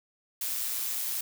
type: noise with amplitude modulation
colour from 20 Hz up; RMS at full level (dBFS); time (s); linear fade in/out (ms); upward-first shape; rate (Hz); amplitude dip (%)
blue; -30; 0.41-1.21; 5; sine; 120; 45
effects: none